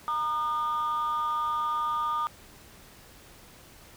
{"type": "tone pair together", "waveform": "sine", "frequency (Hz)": [932.3, 1214.9], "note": ["A#5", "D#6"], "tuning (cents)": [0, -42], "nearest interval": "perfect fourth", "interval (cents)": 458, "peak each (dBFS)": [-30, -25], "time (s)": [0.08, 2.27], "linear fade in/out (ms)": 0, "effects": ["tanh soft clip ceiling -23 dBFS", "pink hiss -52 dBFS RMS until 3.96 s"]}